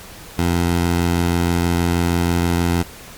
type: tone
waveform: 15% pulse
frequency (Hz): 86.3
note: F2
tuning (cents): -20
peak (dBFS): -9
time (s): 0.38-2.83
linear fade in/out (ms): 10
effects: pink hiss -38 dBFS RMS until 3.17 s + MP3 96 kbps